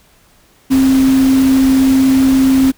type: tone in noise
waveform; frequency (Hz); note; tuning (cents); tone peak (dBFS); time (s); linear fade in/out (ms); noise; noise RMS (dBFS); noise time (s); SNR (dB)
sine; 265.2; C4; +23; -7; 0.7-2.72; 20; pink; -24; 0.7-2.72; +14
effects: pink hiss -50 dBFS RMS until 2.77 s